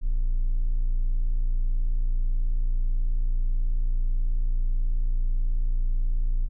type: tone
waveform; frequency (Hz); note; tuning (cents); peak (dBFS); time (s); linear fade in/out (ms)
triangle; 29.18; A#0; +3; -17; 0.01-6.49; 50
effects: tanh soft clip ceiling -15 dBFS